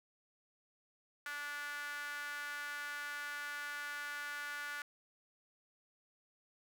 sawtooth tone with high-pass filter, 290.5 Hz, D4, 19 cents flat, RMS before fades -43 dBFS, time 1.26-4.82 s, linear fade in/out 2 ms, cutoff 1500 Hz, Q 4.4, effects none

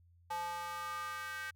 square tone with high-pass filter sweep, 173 Hz, F3, 16 cents flat, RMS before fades -41 dBFS, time 0.3-1.51 s, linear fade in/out 10 ms, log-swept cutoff 840 to 1600 Hz, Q 4.6, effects added 86 Hz sine -62 dBFS peak until 1.55 s

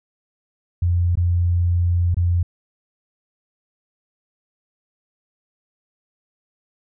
sine tone with dropouts, 87.31 Hz, F2, in tune, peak -15 dBFS, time 0.82-2.43 s, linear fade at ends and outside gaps 5 ms, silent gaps 1.155-1.172 / 2.145-2.168 s, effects none

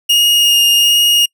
40% pulse tone with vibrato, 2850 Hz, F7, 34 cents sharp, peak -7 dBFS, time 0.09-1.26 s, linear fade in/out 10 ms, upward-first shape sine, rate 1.3 Hz, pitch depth 10 cents each way, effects noise-tail reverb RT60 0.1 s tail -26 dB re dry

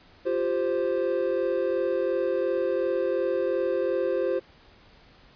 triangle chord, F suspended second, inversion none, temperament equal, 349.2 / 392 / 523.3 Hz, F4 / G4 / C5, 0 / 0 / 0 cents, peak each -27 / -27 / -24 dBFS, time 0.25-4.4 s, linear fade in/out 20 ms, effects pink hiss -55 dBFS RMS until 5.35 s + resampled to 11025 Hz

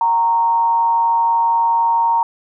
sine tone with frequency modulation, 926 Hz, A#5, 12 cents flat, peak -12 dBFS, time 0.01-2.23 s, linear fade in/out 2 ms, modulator 169 Hz, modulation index 0.31, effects none

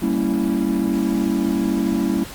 triangle chord, G diminished seventh, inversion none, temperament equal with one note detuned, 196 / 229.6 / 277.2 / 329.6 Hz, G3 / Bb3 / Db4 / Fb4, 0 / -26 / 0 / 0 cents, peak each -21 dBFS, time 0.02-2.24 s, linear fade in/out 5 ms, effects pink hiss -36 dBFS RMS until 2.34 s + Opus 32 kbps

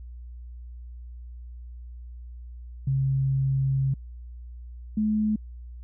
sine tone pair in turn, 134.9 / 214.1 Hz, C#3 / A3, -47 / -47 cents, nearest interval minor sixth, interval 800 cents, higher second, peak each -21 dBFS, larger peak neither, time 2.87-3.94 / 4.97-5.36 s, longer first, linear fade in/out 5 ms, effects added 60 Hz sine -38 dBFS peak until 5.83 s

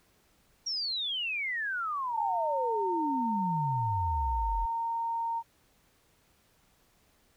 sine exponential sweep, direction down, 5700 to 41.48 Hz, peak -30 dBFS, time 0.66-4.66 s, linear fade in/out 10 ms
sine tone with pitch glide, 914 to 920.9 Hz, A#5 to A#5, -34 to -21 cents, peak -29 dBFS, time 2.12-5.43 s, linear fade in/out 50 ms, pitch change +13 cents, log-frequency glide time 4.35-4.88 s
effects pink hiss -67 dBFS RMS until 7.36 s

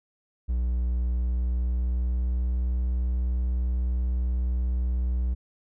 triangle tone with pitch glide, 60.7 to 61.65 Hz, B1 to B1, -29 to -2 cents, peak -21 dBFS, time 0.48-5.35 s, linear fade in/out 20 ms, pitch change +27 cents, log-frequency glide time 0.97-2.69 s, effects none

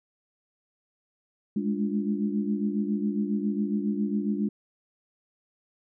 sine tone cluster, 205.4 / 212.7 / 291.4 / 350.1 Hz, G#3 / G#3 / D4 / F4, -19 / +42 / -13 / +4 cents, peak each -27 / -31 / -32 / -36 dBFS, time 1.56-4.49 s, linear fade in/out 5 ms, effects none

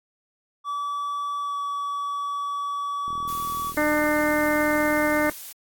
triangle tone with pitch glide, 1150 to 1141.4 Hz, D6 to D6, -37 to -50 cents, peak -24 dBFS, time 0.64-3.74 s, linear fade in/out 50 ms, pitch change -13 cents, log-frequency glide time 1.4-1.57 s
click train, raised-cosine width 3 ms, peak -30 dBFS, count 91, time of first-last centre 3.08-5.297 s, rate 40.6 Hz
blue noise, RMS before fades -38 dBFS, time 3.28-5.53 s, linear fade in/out 10 ms
harmonic tone, 300 Hz, D4, 37 cents sharp, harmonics 1 / 2 / 3 / 4 / 5 / 6 / 7, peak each -24 / -24 / -30 / -30 / -29 / -29 / -29 dBFS, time 3.77-5.3 s, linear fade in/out 5 ms
effects AAC 64 kbps

